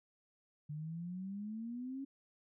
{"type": "exponential sweep", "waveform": "sine", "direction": "up", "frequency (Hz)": [146.83, 277.2], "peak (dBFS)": -40, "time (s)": [0.69, 2.05], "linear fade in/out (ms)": 10, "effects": []}